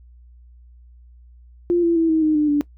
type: tone with pitch steps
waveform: sine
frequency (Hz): 347.9 / 337.8 / 328 / 318.5 / 309.2 / 300.3 / 291.5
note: F4 / E4 / E4 / D#4 / D#4 / D4 / D4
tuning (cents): -7 / +42 / -9 / +41 / -11 / +39 / -13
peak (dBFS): -14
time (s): 1.7-2.61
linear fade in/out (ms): 0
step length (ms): 130
effects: noise-tail reverb RT60 0.1 s tail -20 dB re dry + added 60 Hz sine -44 dBFS peak until 2.77 s